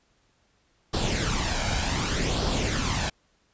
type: noise with flanger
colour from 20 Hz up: pink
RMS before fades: -26 dBFS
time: 0.93-3.1 s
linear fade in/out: 10 ms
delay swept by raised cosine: 0.22 to 1.32 ms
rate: 0.66 Hz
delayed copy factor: +0.55
effects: pink hiss -67 dBFS RMS until 3.53 s + resampled to 16000 Hz